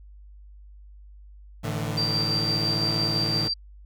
sawtooth chord, A suspended fourth, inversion none, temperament equal with one note detuned, 110 / 149.83 / 164.81 Hz, A2 / D3 / E3, 0 / +35 / 0 cents, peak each -26 / -27 / -29 dBFS, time 1.63-3.49 s, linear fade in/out 20 ms
sine tone with tremolo, 4699 Hz, D8, in tune, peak -23 dBFS, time 1.97-3.54 s, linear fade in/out 10 ms, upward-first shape square, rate 5.9 Hz, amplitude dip 25%
effects added 50 Hz sine -44 dBFS peak until 3.85 s

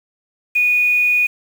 sine tone with quantisation, 2465 Hz, D#7, 17 cents flat, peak -12 dBFS, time 0.55-1.27 s, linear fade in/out 10 ms, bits 6, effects none

